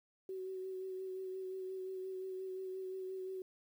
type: tone with vibrato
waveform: sine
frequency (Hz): 376.3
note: F#4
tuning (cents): +29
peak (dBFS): -40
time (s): 0.29-3.42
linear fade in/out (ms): 2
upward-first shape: sine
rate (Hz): 5.7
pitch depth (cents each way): 20
effects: 11-bit